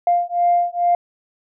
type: beating tone pair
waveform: sine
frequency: 698.5 / 700.8 Hz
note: F5 / F5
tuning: 0 / +6 cents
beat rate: 2.3 Hz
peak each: -17 dBFS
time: 0.07-0.95 s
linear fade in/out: 2 ms
effects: tanh soft clip ceiling -7 dBFS